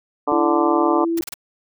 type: harmonic tone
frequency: 146.83 Hz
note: D3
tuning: in tune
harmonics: 2 / 3 / 4 / 5 / 6 / 7 / 8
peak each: -24 / -24 / -24 / -24 / -24 / -24 / -24 dBFS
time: 0.27-1.05 s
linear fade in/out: 10 ms
type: tone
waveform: sine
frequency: 333.7 Hz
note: E4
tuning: 21 cents sharp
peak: -18 dBFS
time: 0.32-1.21 s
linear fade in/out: 0 ms
type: noise bursts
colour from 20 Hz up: white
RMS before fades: -31 dBFS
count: 4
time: 1.17-1.341 s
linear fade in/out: 5 ms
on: 21 ms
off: 29 ms
effects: none